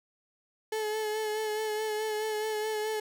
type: tone with vibrato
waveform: 35% pulse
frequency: 430.6 Hz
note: A4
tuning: 37 cents flat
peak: -28 dBFS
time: 0.72-3 s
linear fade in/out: 5 ms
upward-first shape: sine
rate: 4.7 Hz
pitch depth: 28 cents each way
effects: none